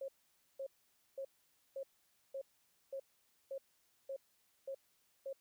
sine tone bursts, 542 Hz, C#5, 39 cents flat, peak -40 dBFS, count 10, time 0.01-5.33 s, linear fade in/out 5 ms, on 73 ms, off 510 ms, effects white hiss -75 dBFS RMS until 5.4 s

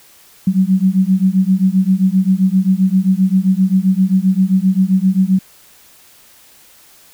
sine beating tone pair, 185 / 192.6 Hz, F#3 / G3, 0 / -30 cents, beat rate 7.6 Hz, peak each -13 dBFS, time 0.47-5.39 s, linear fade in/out 5 ms, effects white hiss -46 dBFS RMS until 7.13 s

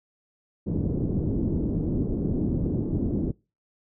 white low-pass noise, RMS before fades -26 dBFS, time 0.66-3.32 s, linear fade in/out 20 ms, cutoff 320 Hz, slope 24 dB/octave, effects noise-tail reverb RT60 0.3 s tail -25 dB re dry

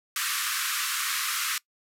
pink band-pass noise, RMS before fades -29 dBFS, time 0.16-1.58 s, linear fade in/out 2 ms, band 1100 to 15000 Hz, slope 96 dB/octave, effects noise-tail reverb RT60 0.1 s tail -22 dB re dry

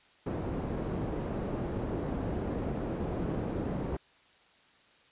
white low-pass noise, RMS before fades -34 dBFS, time 0.26-3.97 s, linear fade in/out 5 ms, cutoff 380 Hz, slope 12 dB/octave, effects white hiss -62 dBFS RMS until 5.11 s + resampled to 8000 Hz

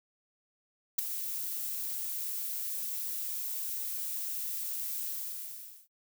violet noise with ADSR envelope, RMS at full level -25 dBFS, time 0.98-5.88 s, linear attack 9 ms, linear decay 10 ms, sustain -11 dB, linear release 820 ms, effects noise-tail reverb RT60 0.1 s tail -24 dB re dry

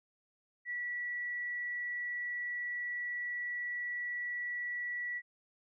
sine tone, 1946 Hz, B6, 26 cents flat, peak -35 dBFS, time 0.65-5.22 s, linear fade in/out 50 ms, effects none

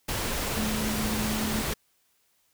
sine tone in noise, 215.5 Hz, A3, 36 cents flat, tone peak -29 dBFS, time 0.56-1.62 s, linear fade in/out 10 ms, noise pink, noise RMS -30 dBFS, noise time 0.08-1.74 s, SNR -2 dB, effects white hiss -69 dBFS RMS until 2.53 s

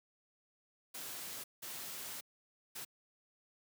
white noise bursts at uneven times, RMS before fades -45 dBFS, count 3, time 0.94-1.44 / 1.62-2.21 / 2.75-2.85 s, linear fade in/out 10 ms, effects high-pass 100 Hz 12 dB/octave

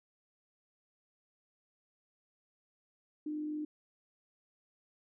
sine tone with frequency modulation, 302.6 Hz, D#4, 48 cents flat, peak -35 dBFS, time 3.26-3.65 s, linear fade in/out 5 ms, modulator 46.1 Hz, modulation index 0.21, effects none

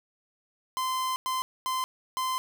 45% pulse tone bursts at uneven times, 1034 Hz, C6, 21 cents flat, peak -27 dBFS, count 4, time 0.77-1.16 / 1.26-1.42 / 1.66-1.84 / 2.17-2.38 s, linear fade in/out 0 ms, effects none

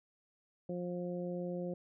harmonic tone, 177.2 Hz, F3, 25 cents sharp, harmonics 1 / 2 / 3 / 4, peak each -39 / -42 / -41 / -54 dBFS, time 0.69-1.74 s, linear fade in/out 5 ms, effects none

